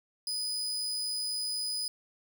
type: tone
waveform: 35% pulse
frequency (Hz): 4978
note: D#8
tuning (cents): 0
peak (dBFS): -30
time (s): 0.27-1.88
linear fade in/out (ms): 2
effects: 12-bit